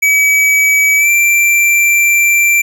square tone with pitch glide, 2282 to 2353 Hz, C#7 to D7, +50 to +3 cents, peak -8 dBFS, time 0.02-2.62 s, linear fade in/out 10 ms, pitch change +53 cents, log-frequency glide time 0.97-1.09 s, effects none

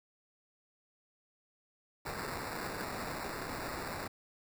white noise with sample-and-hold, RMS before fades -40 dBFS, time 2.05-4.08 s, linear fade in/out 10 ms, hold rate 3150 Hz, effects none

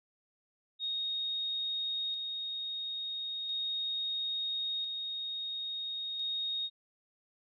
sine tone with tremolo, 3729 Hz, A#7, in tune, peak -32 dBFS, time 0.79-6.7 s, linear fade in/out 50 ms, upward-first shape square, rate 0.37 Hz, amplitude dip 30%, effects none

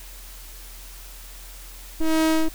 square ring-modulated tone, 159 Hz, D#3, 38 cents sharp, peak -15 dBFS, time 2-2.49 s, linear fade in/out 10 ms, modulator 160 Hz, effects added 42 Hz sine -40 dBFS peak until 2.54 s + white hiss -44 dBFS RMS until 2.54 s

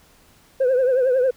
sine tone with vibrato, 513 Hz, C5, 34 cents flat, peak -13 dBFS, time 0.6-1.31 s, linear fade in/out 10 ms, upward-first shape triangle, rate 11 Hz, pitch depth 100 cents each way, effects tanh soft clip ceiling -13 dBFS + pink hiss -54 dBFS RMS until 1.36 s

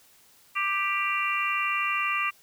harmonic tone, 393.9 Hz, G4, 8 cents sharp, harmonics 3 / 4 / 5 / 6 / 7, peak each -28 / -40 / -33 / -30 / -30 dBFS, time 0.55-2.31 s, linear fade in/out 20 ms, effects white hiss -58 dBFS RMS until 2.42 s

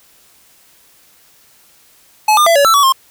square tone with pitch steps, 856 / 1205 / 671 / 567 / 1328 / 1136 / 1064 Hz, A5 / D6 / E5 / C#5 / E6 / C#6 / C6, -48 / +44 / +31 / +39 / +12 / +42 / +29 cents, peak -8 dBFS, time 2.28-2.924 s, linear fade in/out 5 ms, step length 92 ms, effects white hiss -49 dBFS RMS until 3.1 s

